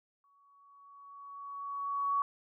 sine tone with exponential growth, 1124 Hz, C#6, 24 cents sharp, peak -26 dBFS, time 0.24-2.22 s, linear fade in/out 1 ms, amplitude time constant 430 ms, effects none

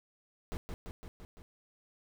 brown noise with echo, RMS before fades -37 dBFS, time 0.52-0.57 s, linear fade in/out 0 ms, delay 170 ms, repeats 5, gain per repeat -3 dB, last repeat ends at 1.42 s, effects none

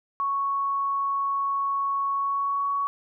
sine tone with pitch glide, 1108.7 to 1120.3 Hz, C#6 to C#6, 0 to +18 cents, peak -23 dBFS, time 0.2-2.87 s, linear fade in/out 0 ms, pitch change +18 cents, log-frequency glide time 2.13-2.66 s, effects none

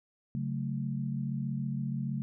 sine chord, F# minor, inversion second, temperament equal, 138.59 / 185 / 220 Hz, C#3 / F#3 / A3, 0 / 0 / 0 cents, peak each -33 / -38 / -36 dBFS, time 0.35-2.22 s, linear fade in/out 0 ms, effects none

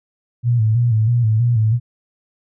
sine tone with vibrato, 114.6 Hz, A#2, 29 cents flat, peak -12 dBFS, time 0.43-1.8 s, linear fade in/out 50 ms, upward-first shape square, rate 3.1 Hz, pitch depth 80 cents each way, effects none

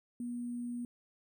sine tone with sample-and-hold, 241.2 Hz, B3, 41 cents flat, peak -36 dBFS, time 0.2-0.85 s, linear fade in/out 2 ms, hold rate 8820 Hz, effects none

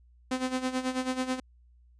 sawtooth tone with tremolo, 257 Hz, C4, 31 cents flat, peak -22 dBFS, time 0.31-1.4 s, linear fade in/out 5 ms, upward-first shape sine, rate 9.2 Hz, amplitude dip 75%, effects added 60 Hz sine -56 dBFS peak until 1.99 s + resampled to 22050 Hz

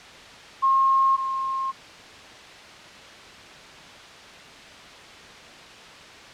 sine tone pair in turn, 1074 / 1068.6 Hz, C6 / C6, +45 / +36 cents, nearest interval unison, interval 9 cents, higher first, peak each -16 / -24 dBFS, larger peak first, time 0.62-1.17 / 1.17-1.72 s, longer neither, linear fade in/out 20 ms, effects white hiss -43 dBFS RMS until 6.33 s + low-pass 4000 Hz 12 dB/octave

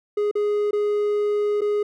triangle tone with dropouts, 415.3 Hz, G#4, in tune, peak -17 dBFS, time 0.17-1.83 s, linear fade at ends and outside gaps 5 ms, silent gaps 0.313-0.353 / 0.71-0.73 / 1.609-1.616 s, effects none

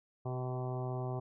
harmonic tone with a mistuned harmonic, 127 Hz, B2, 49 cents sharp, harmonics 1 / 2 / 3 / 4 / 5 / 6 / 7 / 8 / 9, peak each -36 / -48 / -42 / -51 / -45 / -46 / -52 / -51 / -54 dBFS, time 0.25-1.2 s, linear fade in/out 10 ms, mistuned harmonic 4, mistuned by -16 cents, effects none

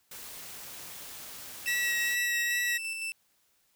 white noise, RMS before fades -44 dBFS, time 0.11-2.15 s, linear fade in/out 5 ms
40% pulse tone with tremolo, 2660 Hz, E7, 15 cents sharp, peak -31 dBFS, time 1.66-3.12 s, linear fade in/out 0 ms, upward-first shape square, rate 5.9 Hz, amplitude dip 30%
40% pulse tone with vibrato, 1920 Hz, B6, 49 cents flat, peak -27 dBFS, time 1.67-2.78 s, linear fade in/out 10 ms, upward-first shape sine, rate 2.4 Hz, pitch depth 16 cents each way
effects white hiss -70 dBFS RMS until 3.75 s

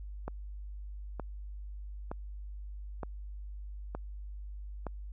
click train, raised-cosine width 1 ms, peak -23 dBFS, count 6, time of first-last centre 0.28-4.867 s, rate 1.09 Hz, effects added 50 Hz sine -40 dBFS peak until 5.12 s

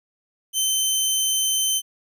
15% pulse tone, 3084 Hz, G7, 29 cents flat, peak -12 dBFS, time 0.53-1.82 s, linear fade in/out 50 ms, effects none

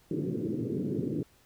white band-pass noise, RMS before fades -32 dBFS, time 0.11-1.23 s, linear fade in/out 2 ms, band 110 to 410 Hz, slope 48 dB/octave, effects pink hiss -63 dBFS RMS until 1.45 s

